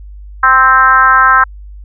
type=tone with frequency modulation; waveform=sine; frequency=1309 Hz; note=E6; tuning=13 cents flat; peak=-4 dBFS; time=0.43-1.44 s; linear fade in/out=5 ms; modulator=264 Hz; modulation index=1.3; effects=added 50 Hz sine -28 dBFS peak until 1.84 s